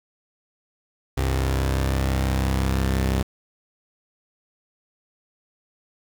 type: tone pair together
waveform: sawtooth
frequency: 65.9 / 98.74 Hz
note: C2 / G2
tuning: +13 / +13 cents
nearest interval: perfect fifth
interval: 700 cents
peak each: -17 / -23 dBFS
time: 1.17-3.23 s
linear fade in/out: 10 ms
effects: 7-bit